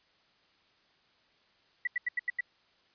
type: tone bursts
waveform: sine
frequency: 1961 Hz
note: B6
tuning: 13 cents flat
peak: -27 dBFS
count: 6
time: 1.85-2.408 s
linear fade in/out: 5 ms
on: 23 ms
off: 84 ms
effects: white hiss -67 dBFS RMS until 2.94 s + resampled to 11025 Hz